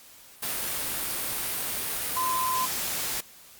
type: tone in noise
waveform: sine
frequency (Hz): 1026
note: C6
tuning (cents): -34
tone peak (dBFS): -25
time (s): 2.16-2.66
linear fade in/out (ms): 10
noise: white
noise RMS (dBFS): -30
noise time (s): 0.42-3.21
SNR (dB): +2
effects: white hiss -51 dBFS RMS until 3.59 s + Opus 48 kbps